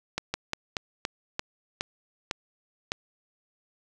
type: slowing click train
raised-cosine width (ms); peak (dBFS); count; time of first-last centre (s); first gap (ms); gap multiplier
0.2; -11; 9; 0.18-2.919; 160; 1.21
effects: none